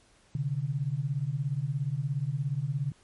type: beating tone pair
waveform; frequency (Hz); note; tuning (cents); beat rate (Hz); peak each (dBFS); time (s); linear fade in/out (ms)
sine; 129.8 / 146.8; C3 / D3; -13 / 0; 17; -31 / -30; 0.35-2.92; 2
effects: pink hiss -62 dBFS RMS until 3.03 s + MP3 48 kbps